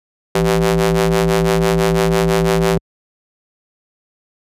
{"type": "ring-modulated tone", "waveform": "sawtooth", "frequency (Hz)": 110, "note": "A2", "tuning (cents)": 0, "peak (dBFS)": -5, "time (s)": [0.35, 2.78], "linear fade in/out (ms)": 5, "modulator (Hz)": 278, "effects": ["high-pass 60 Hz 12 dB/octave", "resampled to 32000 Hz"]}